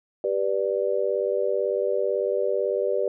sine chord, G major, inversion none, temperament just, 392 / 490 / 588 Hz, G4 / B4 / D5, 0 / -14 / +2 cents, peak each -26 dBFS, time 0.24-3.08 s, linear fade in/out 2 ms, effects none

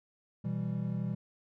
triangle chord, E minor, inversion second, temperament equal, 123.47 / 164.81 / 196 Hz, B2 / E3 / G3, 0 / 0 / 0 cents, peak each -34 dBFS, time 0.44-1.15 s, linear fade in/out 10 ms, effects none

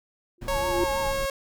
sine tone with exponential growth, 349.2 Hz, F4, in tune, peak -20 dBFS, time 0.38-0.84 s, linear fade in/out 2 ms, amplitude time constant 100 ms
brown noise, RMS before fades -34 dBFS, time 0.41-1.26 s, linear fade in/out 10 ms
sine tone with vibrato, 880 Hz, A5, in tune, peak -29 dBFS, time 0.47-1.14 s, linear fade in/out 50 ms, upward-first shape sine, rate 6.2 Hz, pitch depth 83 cents each way
sawtooth tone with pitch glide, 552 to 545.7 Hz, C#5 to C#5, -7 to -27 cents, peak -22 dBFS, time 0.48-1.3 s, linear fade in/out 2 ms, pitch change -20 cents, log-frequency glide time 0.7-0.84 s
effects none

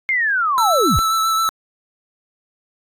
sine linear sweep, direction down, 2156 to 38.13 Hz, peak -15 dBFS, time 0.09-0.99 s, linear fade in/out 0 ms
square tone with vibrato, 1318.5 Hz, E6, in tune, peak -16 dBFS, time 0.58-1.49 s, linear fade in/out 0 ms, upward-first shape sine, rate 7.5 Hz, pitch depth 18 cents each way
effects AAC 64 kbps

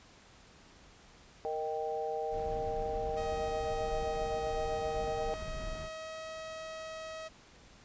sine chord, Eb major, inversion second, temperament equal with one note detuned, 463.5 / 622.3 / 784 Hz, Bb4 / Eb5 / G5, -10 / 0 / 0 cents, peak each -36 / -39 / -37 dBFS, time 1.45-5.34 s, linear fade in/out 0 ms
brown noise, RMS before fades -42 dBFS, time 2.3-5.9 s, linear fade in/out 50 ms
sawtooth tone with pitch glide, 630 to 638.1 Hz, D#5 to D#5, +21 to +44 cents, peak -37 dBFS, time 3.16-7.29 s, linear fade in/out 20 ms, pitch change +23 cents, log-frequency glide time 4.88-6.29 s
effects pink hiss -58 dBFS RMS until 7.84 s + resampled to 16000 Hz

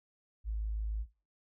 sine tone, 53.4 Hz, G#1, 49 cents sharp, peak -32 dBFS, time 0.44-1.06 s, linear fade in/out 50 ms, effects noise-tail reverb RT60 0.3 s tail -18 dB re dry

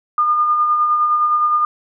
sine tone with tremolo, 1214 Hz, D#6, 43 cents flat, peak -11 dBFS, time 0.18-1.65 s, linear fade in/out 2 ms, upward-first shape sine, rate 9.7 Hz, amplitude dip 35%, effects none

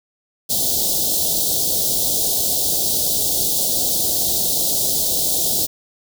white band-stop noise, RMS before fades -19 dBFS, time 0.49-5.67 s, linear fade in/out 20 ms, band 760 to 3500 Hz, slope 48 dB/octave, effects none

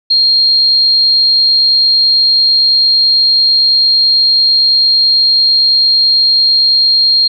sine tone, 4223 Hz, C8, 15 cents sharp, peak -6 dBFS, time 0.1-7.28 s, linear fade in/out 10 ms, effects none

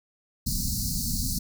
pink band-stop noise, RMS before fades -28 dBFS, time 0.46-1.39 s, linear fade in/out 10 ms, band 260 to 4200 Hz, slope 96 dB/octave, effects none

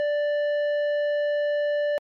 triangle tone with tanh clipping, 587.3 Hz, D5, in tune, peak -23 dBFS, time 0-1.98 s, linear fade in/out 0 ms, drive 13 dB, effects MP3 64 kbps

